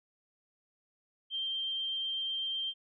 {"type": "tone", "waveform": "sine", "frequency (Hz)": 3156, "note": "G7", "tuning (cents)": 11, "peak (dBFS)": -32, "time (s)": [1.3, 2.74], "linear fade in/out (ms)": 50, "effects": []}